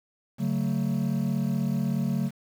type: tone cluster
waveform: triangle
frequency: 142.6 / 187.3 / 223.7 Hz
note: C#3 / F#3 / A3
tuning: +49 / +21 / +29 cents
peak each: -26 dBFS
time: 0.38-2.31 s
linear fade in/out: 50 ms
effects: tanh soft clip ceiling -15 dBFS + 8-bit